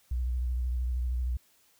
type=tone with vibrato; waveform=sine; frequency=61.74 Hz; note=B1; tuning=in tune; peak=-27 dBFS; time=0.11-1.37 s; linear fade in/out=5 ms; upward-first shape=triangle; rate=13 Hz; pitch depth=72 cents each way; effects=white hiss -65 dBFS RMS until 1.79 s